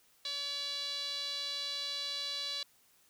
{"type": "tone with band-pass filter", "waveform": "sawtooth", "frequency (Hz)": 569, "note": "C#5", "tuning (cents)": 45, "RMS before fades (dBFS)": -38, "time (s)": [0.25, 2.63], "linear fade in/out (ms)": 2, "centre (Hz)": 4000, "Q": 6.3, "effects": ["white hiss -67 dBFS RMS until 3.09 s"]}